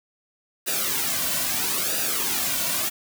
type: noise with flanger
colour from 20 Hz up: white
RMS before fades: -25 dBFS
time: 0.66-2.9 s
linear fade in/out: 20 ms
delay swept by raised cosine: 0.92 to 2.42 ms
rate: 0.76 Hz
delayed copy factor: -0.7
effects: none